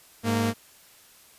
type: tone pair together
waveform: sawtooth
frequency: 102.85 / 230.5 Hz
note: G#2 / A#3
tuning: -16 / -19 cents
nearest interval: octave + major second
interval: 1397 cents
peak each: -23 / -20 dBFS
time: 0.23-0.54 s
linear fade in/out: 50 ms
effects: white hiss -54 dBFS RMS until 1.38 s + resampled to 32000 Hz